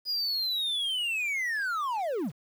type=linear sweep; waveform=triangle; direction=down; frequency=4967 to 107.2 Hz; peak=-26 dBFS; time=0.05-2.32 s; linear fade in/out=50 ms; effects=9-bit